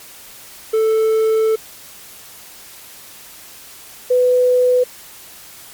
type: tone pair in turn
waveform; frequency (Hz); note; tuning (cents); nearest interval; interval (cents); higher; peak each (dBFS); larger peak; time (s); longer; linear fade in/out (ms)
triangle / sine; 440.7 / 498.9; A4 / B4; +3 / +17; major second; 214; second; -10; neither; 0.73-1.56 / 4.1-4.84; first; 10
effects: white hiss -39 dBFS RMS until 5.73 s + MP3 96 kbps